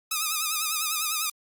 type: tone with vibrato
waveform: 5% pulse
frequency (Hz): 1253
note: D#6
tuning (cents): +12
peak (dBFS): -14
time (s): 0.11-1.3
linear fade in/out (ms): 5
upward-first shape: sine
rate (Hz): 10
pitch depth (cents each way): 80
effects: Opus 48 kbps